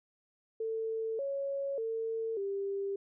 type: tone with pitch steps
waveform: sine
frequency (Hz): 446.3 / 554 / 450.4 / 395.7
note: A4 / C#5 / A4 / G4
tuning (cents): +25 / -1 / +40 / +16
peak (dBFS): -32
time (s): 0.6-2.96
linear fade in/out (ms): 5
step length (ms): 590
effects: none